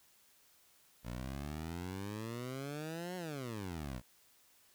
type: exponential two-way sweep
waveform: 15% pulse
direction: up then down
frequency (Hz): 57.6 to 185 to 57.6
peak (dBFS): -34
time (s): 1.03-4.02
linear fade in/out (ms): 50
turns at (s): 3.16
effects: white hiss -67 dBFS RMS until 4.74 s